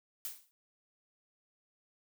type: noise with exponential decay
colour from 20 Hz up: blue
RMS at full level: -37 dBFS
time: 0.25-0.51 s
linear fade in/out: 0 ms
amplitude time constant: 55 ms
effects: none